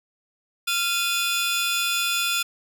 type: tone cluster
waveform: sawtooth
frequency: 1385 / 2490 / 3460 Hz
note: F6 / D#7 / A7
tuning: -15 / +1 / -30 cents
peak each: -23 dBFS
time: 0.67-2.43 s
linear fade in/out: 10 ms
effects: none